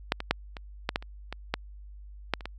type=clicks; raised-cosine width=0.3 ms; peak=-7 / -17 / -6 / -23 / -10 / -10 / -28 / -19 / -10 / -8 / -27 / -19 dBFS; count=12; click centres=0.121 / 0.204 / 0.31 / 0.568 / 0.891 / 0.959 / 1.025 / 1.326 / 1.54 / 2.337 / 2.408 / 2.456 s; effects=added 50 Hz sine -43 dBFS peak until 2.58 s